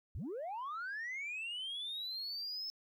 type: linear sweep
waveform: sine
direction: up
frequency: 50.8 to 5280 Hz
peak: -37 dBFS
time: 0.15-2.7 s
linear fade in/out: 0 ms
effects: tanh soft clip ceiling -37 dBFS + 13-bit